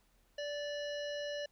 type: harmonic tone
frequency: 583 Hz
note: D5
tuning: 13 cents flat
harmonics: 1 / 3 / 5 / 7 / 9 / 10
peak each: -38 / -46 / -47 / -52 / -55 / -58 dBFS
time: 0.38-1.46 s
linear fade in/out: 5 ms
effects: added 40 Hz sine -70 dBFS peak until 1.51 s + pink hiss -73 dBFS RMS until 1.51 s